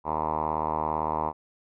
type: tone with low-pass filter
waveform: 5% pulse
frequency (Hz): 77.78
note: D#2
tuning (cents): 0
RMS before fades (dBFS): -28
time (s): 0.04-1.33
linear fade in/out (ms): 50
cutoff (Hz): 970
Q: 6.3
effects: none